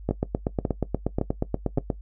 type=two click trains; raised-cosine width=2 ms; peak=-10 / -10 dBFS; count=4 / 16; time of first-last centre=0.09-1.775 / 0.11-1.902 s; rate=1.78 / 8.37 Hz; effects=noise-tail reverb RT60 0.1 s tail -17 dB re dry + added 50 Hz sine -38 dBFS peak until 2.01 s